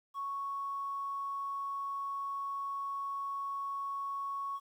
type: tone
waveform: triangle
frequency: 1108.7 Hz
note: C#6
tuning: in tune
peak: -31 dBFS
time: 0.14-4.6 s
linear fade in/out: 50 ms
effects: tanh soft clip ceiling -33 dBFS + 11-bit